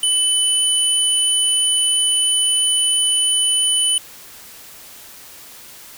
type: tone pair together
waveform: sine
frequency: 2999 / 9521 Hz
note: F#7 / D9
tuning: +23 / +23 cents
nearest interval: octave + minor sixth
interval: 2000 cents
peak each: -17 dBFS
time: 0.03-3.98 s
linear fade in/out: 2 ms
effects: white hiss -40 dBFS RMS until 5.97 s